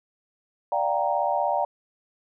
sine chord, G minor seventh, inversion second, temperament equal with one note detuned, 587.3 / 707.8 / 784 / 932.3 Hz, D5 / F5 / G5 / Bb5, 0 / +23 / 0 / 0 cents, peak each -27 dBFS, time 0.72-1.65 s, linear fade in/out 2 ms, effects none

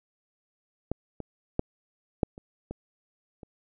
clicks, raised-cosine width 2 ms, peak -15 / -22 / -11 / -9 / -30 / -22 / -30 dBFS, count 7, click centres 0.916 / 1.203 / 1.594 / 2.232 / 2.379 / 2.71 / 3.432 s, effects none

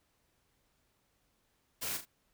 white noise with echo, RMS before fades -37 dBFS, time 1.81-1.98 s, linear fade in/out 20 ms, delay 38 ms, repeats 2, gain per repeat -8 dB, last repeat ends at 2.056 s, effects pink hiss -75 dBFS RMS until 2.33 s

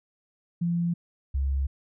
sine tone pair in turn, 171.5 / 68.24 Hz, F3 / C#2, -31 / -27 cents, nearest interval octave + major third, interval 1596 cents, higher first, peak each -23 dBFS, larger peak neither, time 0.61-0.94 / 1.34-1.67 s, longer neither, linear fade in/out 10 ms, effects none

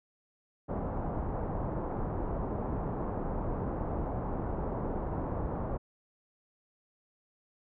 pink low-pass noise, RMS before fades -34 dBFS, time 0.68-5.78 s, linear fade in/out 20 ms, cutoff 1000 Hz, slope 24 dB/octave, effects none

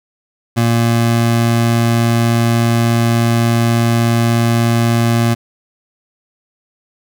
25% pulse tone, 116.54 Hz, A#2, in tune, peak -7 dBFS, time 0.56-5.35 s, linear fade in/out 20 ms, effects none

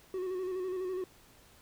triangle tone with vibrato, 370 Hz, F#4, in tune, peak -31 dBFS, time 0.14-1.04 s, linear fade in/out 2 ms, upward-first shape square, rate 12 Hz, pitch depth 36 cents each way, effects pink hiss -60 dBFS RMS until 1.61 s

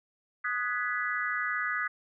sine chord, G# minor seventh, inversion second, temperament equal with one note detuned, 1244.5 / 1480 / 1687.3 / 1975.5 Hz, D#6 / F#6 / G#6 / B6, 0 / 0 / +27 / 0 cents, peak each -34 dBFS, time 0.44-1.88 s, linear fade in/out 10 ms, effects none

